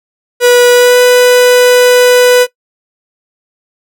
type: tone with pitch glide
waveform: 45% pulse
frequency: 488.5 to 495.3 Hz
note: B4 to B4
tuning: -19 to +5 cents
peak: -3 dBFS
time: 0.4-2.47 s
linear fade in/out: 50 ms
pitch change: +24 cents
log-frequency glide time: 0.72-0.99 s
effects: noise-tail reverb RT60 0.1 s tail -19 dB re dry